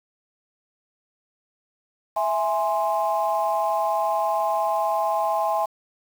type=chord; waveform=sine; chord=E augmented; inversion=none; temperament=equal; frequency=659.3 / 830.6 / 1046.5 Hz; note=E5 / G#5 / B#5; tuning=0 / 0 / 0 cents; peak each=-24 / -23 / -26 dBFS; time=2.16-5.66 s; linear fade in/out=10 ms; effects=tanh soft clip ceiling -11 dBFS + 7-bit